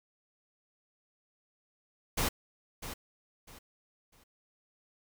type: noise with echo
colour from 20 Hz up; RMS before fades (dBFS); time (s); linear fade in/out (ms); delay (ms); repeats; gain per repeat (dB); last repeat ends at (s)
pink; -30; 2.17-2.29; 10; 650; 3; -11; 4.24
effects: none